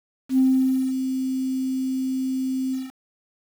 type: tone with ADSR envelope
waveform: sine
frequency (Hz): 261.6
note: C4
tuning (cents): 0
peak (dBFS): -13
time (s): 0.29-2.92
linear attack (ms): 89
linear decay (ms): 540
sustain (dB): -9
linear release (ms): 190
effects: tanh soft clip ceiling -9 dBFS + 7-bit